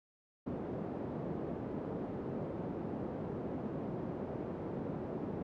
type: band-pass noise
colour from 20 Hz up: pink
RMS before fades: -40 dBFS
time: 0.46-5.43 s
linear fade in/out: 10 ms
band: 170 to 480 Hz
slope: 12 dB/octave
effects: none